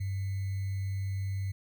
sine tone with sample-and-hold, 97 Hz, G2, 18 cents flat, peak -30 dBFS, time 0-1.52 s, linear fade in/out 10 ms, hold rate 2100 Hz, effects none

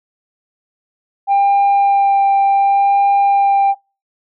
sine tone with vibrato, 795 Hz, G5, 24 cents sharp, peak -7 dBFS, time 1.27-3.75 s, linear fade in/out 50 ms, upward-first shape sine, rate 0.68 Hz, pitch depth 10 cents each way, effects noise-tail reverb RT60 0.3 s tail -25 dB re dry + tanh soft clip ceiling -8 dBFS

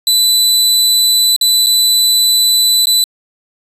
sawtooth tone with dropouts, 3992 Hz, B7, 18 cents sharp, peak -5 dBFS, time 0.07-3.04 s, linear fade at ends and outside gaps 1 ms, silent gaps 1.363-1.412 / 1.662-1.668 / 2.856-2.87 s, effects resampled to 32000 Hz

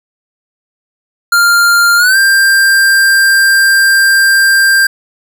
square tone with pitch glide, 1396.9 to 1586.2 Hz, F6 to G6, 0 to +20 cents, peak -6 dBFS, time 1.32-4.87 s, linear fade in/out 5 ms, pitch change +220 cents, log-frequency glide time 1.97-2.17 s, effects 8-bit

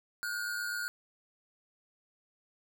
square tone pair together, 1437 / 1545 Hz, F6 / G6, +49 / -26 cents, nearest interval minor second, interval 125 cents, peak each -36 / -39 dBFS, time 0.23-0.88 s, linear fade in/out 0 ms, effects none

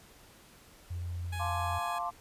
sine tone with vibrato, 87.31 Hz, F2, in tune, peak -34 dBFS, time 0.9-1.79 s, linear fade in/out 10 ms, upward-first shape sine, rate 18 Hz, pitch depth 8 cents each way
15% pulse tone, 834 Hz, G#5, 7 cents sharp, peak -33 dBFS, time 1.32-1.99 s, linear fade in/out 10 ms
sine chord, D minor seventh, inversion first, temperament equal, 698.5 / 880 / 1046.5 / 1174.7 Hz, F5 / A5 / C6 / D6, 0 / 0 / 0 / 0 cents, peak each -36 / -39 / -37 / -38 dBFS, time 1.39-2.11 s, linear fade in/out 20 ms
effects pink hiss -57 dBFS RMS until 2.2 s + resampled to 32000 Hz

